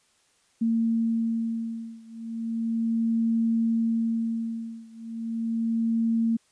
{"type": "beating tone pair", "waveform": "sine", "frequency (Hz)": [227.7, 228.05], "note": ["A#3", "A#3"], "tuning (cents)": [-40, -38], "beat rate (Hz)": 0.35, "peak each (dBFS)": [-26, -27], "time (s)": [0.61, 6.37], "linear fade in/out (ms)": 10, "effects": ["white hiss -65 dBFS RMS until 6.51 s", "resampled to 22050 Hz"]}